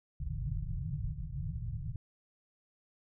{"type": "low-pass noise", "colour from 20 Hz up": "white", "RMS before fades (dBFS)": -37, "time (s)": [0.2, 1.96], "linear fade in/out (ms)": 2, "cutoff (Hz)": 160, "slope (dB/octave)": 96, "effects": []}